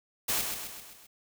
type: noise with echo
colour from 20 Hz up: white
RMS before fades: -29 dBFS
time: 0.28-0.42 s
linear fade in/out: 10 ms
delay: 130 ms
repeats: 5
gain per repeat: -5 dB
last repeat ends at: 1.07 s
effects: none